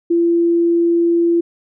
sine tone, 339.9 Hz, F4, 47 cents flat, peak -11 dBFS, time 0.1-1.41 s, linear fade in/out 10 ms, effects none

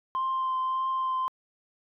sine tone with vibrato, 1045 Hz, C6, 2 cents flat, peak -24 dBFS, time 0.15-1.28 s, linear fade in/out 0 ms, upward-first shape triangle, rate 1.7 Hz, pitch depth 14 cents each way, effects tanh soft clip ceiling -23 dBFS

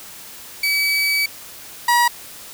30% pulse tone pair in turn, 2285 / 959 Hz, D7 / A#5, -48 / +49 cents, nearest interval octave + minor third, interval 1503 cents, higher first, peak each -14 / -10 dBFS, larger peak second, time 0.63-1.26 / 1.88-2.08 s, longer first, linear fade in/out 5 ms, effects white hiss -38 dBFS RMS until 2.53 s

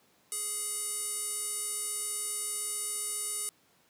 square tone with band-pass filter, 417.6 Hz, G#4, 10 cents sharp, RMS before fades -35 dBFS, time 0.32-3.49 s, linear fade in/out 0 ms, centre 9500 Hz, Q 5.4, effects pink hiss -66 dBFS RMS until 3.89 s + high-pass 150 Hz 12 dB/octave

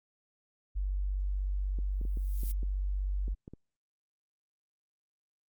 sine tone, 48.13 Hz, G1, 31 cents flat, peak -29 dBFS, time 0.75-3.35 s, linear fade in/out 20 ms
clicks, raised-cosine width 3 ms, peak -32 dBFS, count 9, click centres 1.788 / 2.014 / 2.052 / 2.172 / 2.434 / 2.631 / 3.281 / 3.479 / 3.536 s
violet noise with exponential growth, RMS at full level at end -41 dBFS, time 1.92-2.52 s, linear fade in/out 5 ms, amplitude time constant 130 ms
effects Opus 48 kbps

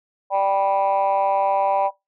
sine chord, G major, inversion second, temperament just, 588 / 784 / 980 Hz, D5 / G5 / B5, +2 / 0 / -14 cents, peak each -20 / -18 / -22 dBFS, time 0.3-1.91 s, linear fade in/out 50 ms, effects noise-tail reverb RT60 0.2 s tail -19 dB re dry + tanh soft clip ceiling -11 dBFS

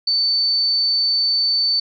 sine tone, 4530 Hz, C#8, 37 cents sharp, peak -15 dBFS, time 0.07-1.8 s, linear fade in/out 5 ms, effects none

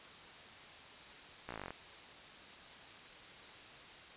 slowing click train, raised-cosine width 0.5 ms, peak -28 dBFS, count 12, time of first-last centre 1.49-1.706 s, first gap 16 ms, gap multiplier 1.04, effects white hiss -53 dBFS RMS until 4.16 s + resampled to 8000 Hz

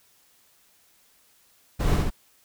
brown noise with echo, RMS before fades -21 dBFS, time 1.79-1.97 s, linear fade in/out 20 ms, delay 68 ms, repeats 2, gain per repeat -2 dB, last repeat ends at 2.106 s, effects white hiss -61 dBFS RMS until 2.44 s

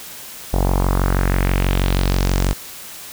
sawtooth tone with low-pass filter sweep, 46.2 Hz, F#1, 2 cents flat, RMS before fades -17 dBFS, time 0.53-2.53 s, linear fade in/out 0 ms, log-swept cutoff 730 to 8300 Hz, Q 2.2, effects white hiss -35 dBFS RMS until 3.12 s

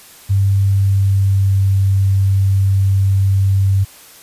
sine tone with pitch glide, 98.3 to 97.23 Hz, G2 to G2, +5 to -14 cents, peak -10 dBFS, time 0.29-3.85 s, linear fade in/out 20 ms, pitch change -19 cents, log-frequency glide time 0.67-1.63 s, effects white hiss -41 dBFS RMS until 4.22 s + resampled to 32000 Hz

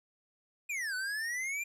square exponential two-way sweep, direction down then up, 2500 to 1480 to 2407 Hz, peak -34 dBFS, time 0.69-1.64 s, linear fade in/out 10 ms, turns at 0.95 s, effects low-pass 12000 Hz 12 dB/octave + 12-bit

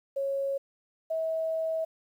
sine tone pair in turn, 550 / 645.4 Hz, C#5 / E5, -14 / -37 cents, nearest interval minor third, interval 277 cents, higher second, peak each -27 dBFS, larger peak neither, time 0.16-0.58 / 1.1-1.85 s, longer second, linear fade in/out 10 ms, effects 10-bit

